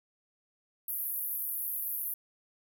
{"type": "band-pass noise", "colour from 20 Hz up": "pink", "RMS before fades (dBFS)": -35, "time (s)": [0.88, 2.14], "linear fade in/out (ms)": 5, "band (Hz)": [11000, 16000], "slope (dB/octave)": 96, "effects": []}